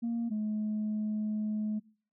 sine tone pair in turn, 233.1 / 213.4 Hz, A#3 / G#3, 0 / +47 cents, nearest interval major second, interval 153 cents, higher first, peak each -28 dBFS, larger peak neither, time 0.02-0.3 / 0.3-1.8 s, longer second, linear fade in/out 20 ms, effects noise-tail reverb RT60 0.5 s tail -25 dB re dry + tanh soft clip ceiling -27 dBFS

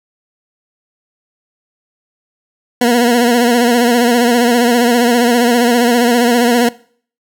20% pulse tone with vibrato, 239.8 Hz, A#3, 49 cents sharp, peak -4 dBFS, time 2.81-6.69 s, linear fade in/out 5 ms, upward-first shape sine, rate 15 Hz, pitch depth 59 cents each way, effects noise-tail reverb RT60 0.5 s tail -21 dB re dry

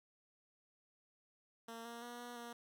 10% pulse tone with pitch steps, 229.3 / 234.4 / 240.5 / 241.8 / 236.9 Hz, A#3 / A#3 / B3 / B3 / A#3, -28 / +10 / -46 / -36 / +28 cents, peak -39 dBFS, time 1.68-2.53 s, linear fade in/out 5 ms, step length 170 ms, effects none

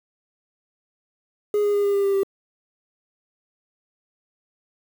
triangle tone with pitch steps, 415.3 / 411.2 / 407.2 / 403.2 / 399.3 / 395.4 / 391.5 Hz, G#4 / G#4 / G#4 / G4 / G4 / G4 / G4, 0 / -17 / -34 / +49 / +32 / +15 / -2 cents, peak -15 dBFS, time 1.54-2.233 s, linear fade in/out 2 ms, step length 99 ms, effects tanh soft clip ceiling -11 dBFS + 7-bit

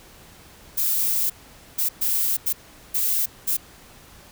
violet noise bursts at uneven times, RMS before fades -22 dBFS, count 6, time 0.77-1.3 / 1.78-1.89 / 2.01-2.37 / 2.46-2.53 / 2.94-3.26 / 3.47-3.57 s, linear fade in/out 10 ms, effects pink hiss -48 dBFS RMS until 4.31 s

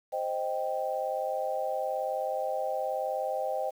sine chord, C minor, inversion none, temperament equal, 523.3 / 622.3 / 784 Hz, C5 / Eb5 / G5, 0 / 0 / 0 cents, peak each -33 dBFS, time 0.12-3.71 s, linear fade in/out 20 ms, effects 9-bit

